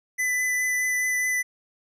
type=tone with vibrato; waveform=square; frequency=2000 Hz; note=B6; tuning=21 cents sharp; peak=-23 dBFS; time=0.18-1.43 s; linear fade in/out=20 ms; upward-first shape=triangle; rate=4.8 Hz; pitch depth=11 cents each way; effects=resampled to 32000 Hz